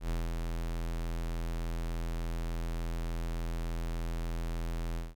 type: tone with ADSR envelope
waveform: square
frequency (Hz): 41.71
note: E1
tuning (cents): +21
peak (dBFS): -30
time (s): 0-5.15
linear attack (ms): 92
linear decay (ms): 200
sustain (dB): -3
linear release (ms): 180
effects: none